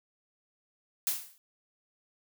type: noise with exponential decay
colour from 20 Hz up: blue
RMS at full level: -26 dBFS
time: 1.07-1.38 s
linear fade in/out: 1 ms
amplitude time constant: 67 ms
effects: none